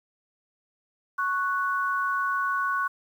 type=tone pair together; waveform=sine; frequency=1106.6 / 1480 Hz; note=C#6 / F#6; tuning=-3 / 0 cents; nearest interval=perfect fourth; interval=503 cents; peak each=-26 / -27 dBFS; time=1.18-2.88 s; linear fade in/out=10 ms; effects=9-bit